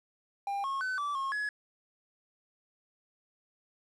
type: tone with pitch steps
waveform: triangle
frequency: 799 / 1088 / 1514 / 1159 / 1082 / 1690 Hz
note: G5 / C#6 / F#6 / D6 / C#6 / G#6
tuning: +33 / -33 / +39 / -23 / -42 / +30 cents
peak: -29 dBFS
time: 0.47-1.49 s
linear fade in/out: 2 ms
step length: 170 ms
effects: resampled to 24000 Hz + 10-bit